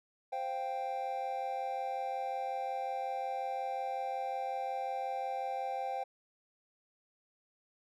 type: chord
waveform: triangle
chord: C suspended fourth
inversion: none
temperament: equal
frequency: 523.3 / 698.5 / 784 Hz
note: C5 / F5 / G5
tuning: 0 / 0 / 0 cents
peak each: -39 / -40 / -34 dBFS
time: 0.32-6.04 s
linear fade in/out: 10 ms
effects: none